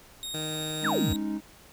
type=tone with pitch glide; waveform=sawtooth; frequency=3729 to 3805 Hz; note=A#7 to A#7; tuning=0 to +35 cents; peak=-31 dBFS; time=0.23-1.16 s; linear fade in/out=0 ms; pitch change=+35 cents; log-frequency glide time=0.86-0.97 s
type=tone; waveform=15% pulse; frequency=155.56 Hz; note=D#3; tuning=in tune; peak=-27 dBFS; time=0.34-1.13 s; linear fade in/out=2 ms
type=chord; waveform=triangle; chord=Ab suspended fourth; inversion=none; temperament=equal; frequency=207.7 / 277.2 / 311.1 Hz; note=Ab3 / Db4 / Eb4; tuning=0 / 0 / 0 cents; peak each=-30 / -35 / -29 dBFS; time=0.81-1.41 s; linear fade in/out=50 ms
type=exponential sweep; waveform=sine; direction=down; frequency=1975.5 to 65.2 Hz; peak=-25 dBFS; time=0.84-1.14 s; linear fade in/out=10 ms
effects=pink hiss -53 dBFS RMS until 1.72 s